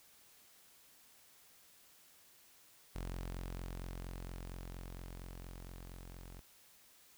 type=tone with level ramp; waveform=sawtooth; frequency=44.31 Hz; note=F1; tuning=26 cents sharp; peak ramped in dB=-36 to -46 dBFS; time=2.95-6.41 s; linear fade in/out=10 ms; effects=white hiss -64 dBFS RMS until 7.17 s